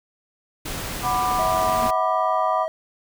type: noise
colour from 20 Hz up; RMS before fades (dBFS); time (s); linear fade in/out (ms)
pink; -30; 0.65-1.91; 10
type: chord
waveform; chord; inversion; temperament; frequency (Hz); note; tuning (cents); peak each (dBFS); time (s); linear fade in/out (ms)
sine; B minor; second; just; 740.8 / 987.8 / 1185.3; F#5 / B5 / D6; +2 / 0 / +16; -24; 1.02-2.67; 50
type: tone with pitch glide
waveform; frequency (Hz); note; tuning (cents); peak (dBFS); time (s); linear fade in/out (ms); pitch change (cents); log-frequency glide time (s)
triangle; 647 to 638.5; E5 to D#5; -32 to +45; -22; 1.39-2.68; 0; -23; 1.54-2.39
type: tone with exponential growth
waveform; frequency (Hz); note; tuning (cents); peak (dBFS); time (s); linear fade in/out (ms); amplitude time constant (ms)
sine; 236; A#3; +22; -25; 1.45-1.87; 5; 90
effects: none